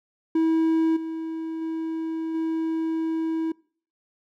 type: tone with level steps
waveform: triangle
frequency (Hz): 323.4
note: E4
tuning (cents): -33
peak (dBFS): -16 / -26 / -24 / -21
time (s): 0.35-3.52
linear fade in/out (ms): 5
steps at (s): 0.96 / 1.61 / 2.34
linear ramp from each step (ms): 10
effects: noise-tail reverb RT60 0.5 s tail -25 dB re dry